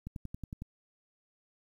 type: click train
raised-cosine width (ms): 5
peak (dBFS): -27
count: 7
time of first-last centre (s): 0.07-0.62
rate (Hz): 10.9
effects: 10-bit